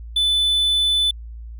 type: tone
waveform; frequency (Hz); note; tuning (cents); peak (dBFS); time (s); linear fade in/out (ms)
triangle; 3500; A7; -10; -14; 0.16-1.11; 5
effects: added 57 Hz sine -32 dBFS peak until 1.59 s